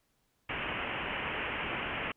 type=low-pass noise; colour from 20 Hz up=white; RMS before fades=-36 dBFS; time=0.49-2.12 s; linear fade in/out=5 ms; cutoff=3000 Hz; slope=96 dB/octave; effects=pink hiss -75 dBFS RMS until 2.16 s